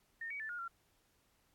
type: tone with pitch steps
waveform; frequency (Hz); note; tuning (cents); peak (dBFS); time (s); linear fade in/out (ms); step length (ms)
sine; 1828 / 2262 / 1759 / 1430 / 1372; A#6 / C#7 / A6 / F6 / F6; -34 / +34 / -1 / +41 / -31; -40; 0.21-0.68; 5; 94
effects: pink hiss -74 dBFS RMS until 1.54 s + AAC 64 kbps